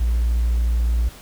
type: tone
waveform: triangle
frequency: 58.27 Hz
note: A#1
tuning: in tune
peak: -13 dBFS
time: 0-1.09 s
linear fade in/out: 10 ms
effects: tanh soft clip ceiling -12 dBFS + pink hiss -43 dBFS RMS until 1.21 s